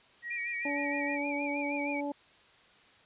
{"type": "tone", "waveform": "sine", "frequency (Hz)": 1900, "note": "A#6", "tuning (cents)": 33, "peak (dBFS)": -36, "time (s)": [0.22, 1.19], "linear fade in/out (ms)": 50}
{"type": "tone with vibrato", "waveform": "sine", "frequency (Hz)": 2339, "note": "D7", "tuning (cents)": -8, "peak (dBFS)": -35, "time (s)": [0.3, 2.01], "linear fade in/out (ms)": 10, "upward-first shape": "sine", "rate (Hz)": 6.4, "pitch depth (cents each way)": 69}
{"type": "harmonic tone", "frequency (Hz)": 286.7, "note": "D4", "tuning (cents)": -42, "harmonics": [1, 2, 3], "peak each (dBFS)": [-34, -37, -39], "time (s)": [0.65, 2.12], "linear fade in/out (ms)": 5}
{"effects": ["white hiss -60 dBFS RMS until 3.05 s", "resampled to 8000 Hz"]}